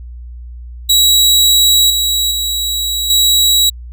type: tone with level steps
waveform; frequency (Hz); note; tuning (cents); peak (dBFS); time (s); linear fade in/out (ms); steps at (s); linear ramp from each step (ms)
sawtooth; 3881; B7; -31; -4 / -9 / -12 / -5; 0.89-3.7; 10; 1.9 / 2.31 / 3.1; 2
effects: added 60 Hz sine -27 dBFS peak until 3.92 s